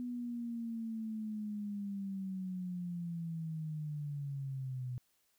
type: linear sweep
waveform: sine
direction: down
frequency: 246.9 to 123.4 Hz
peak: -37 dBFS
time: 0-4.98 s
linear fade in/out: 0 ms
effects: white hiss -75 dBFS RMS until 5.38 s